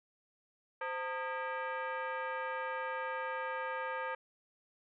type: tone with frequency modulation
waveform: sine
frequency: 195.6 Hz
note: G3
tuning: 4 cents flat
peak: -35 dBFS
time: 0.81-4.15 s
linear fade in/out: 5 ms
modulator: 714 Hz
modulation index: 2.4
effects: none